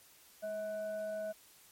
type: tone with frequency modulation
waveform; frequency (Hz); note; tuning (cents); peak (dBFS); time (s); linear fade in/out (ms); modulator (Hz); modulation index
sine; 641; E5; -49; -36; 0.42-1.33; 20; 848; 0.34
effects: white hiss -61 dBFS RMS until 1.71 s + MP3 64 kbps